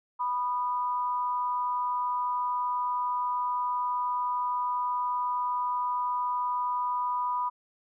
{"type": "tone pair together", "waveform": "sine", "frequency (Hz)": [987, 1226.2], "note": ["B5", "D#6"], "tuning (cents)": [-1, -26], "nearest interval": "major third", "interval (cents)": 375, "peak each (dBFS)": [-27, -34], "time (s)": [0.19, 7.5], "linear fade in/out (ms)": 20, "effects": []}